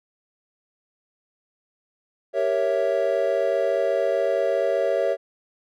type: chord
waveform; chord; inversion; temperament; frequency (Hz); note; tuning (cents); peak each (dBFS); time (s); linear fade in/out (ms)
triangle; G diminished seventh; none; equal; 392 / 466.2 / 554.4 / 659.3; G4 / Bb4 / Db5 / Fb5; 0 / 0 / 0 / 0; -26 / -25 / -21 / -23; 2.33-5.17; 50
effects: none